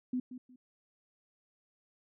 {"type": "tone with echo", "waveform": "sine", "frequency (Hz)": 251.9, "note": "B3", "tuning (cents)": 34, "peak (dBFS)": -30, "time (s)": [0.13, 0.2], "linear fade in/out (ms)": 5, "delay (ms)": 180, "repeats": 2, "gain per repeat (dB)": -12, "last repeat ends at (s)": 0.56, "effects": []}